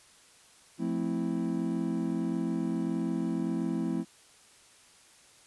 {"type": "chord", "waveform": "triangle", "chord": "F major seventh", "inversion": "none", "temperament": "equal", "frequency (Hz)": [174.61, 220, 261.6, 329.6], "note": ["F3", "A3", "C4", "E4"], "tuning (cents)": [0, 0, 0, 0], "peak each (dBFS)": -32, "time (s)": [0.78, 4.05], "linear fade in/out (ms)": 50, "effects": ["white hiss -58 dBFS RMS until 5.46 s", "resampled to 24000 Hz"]}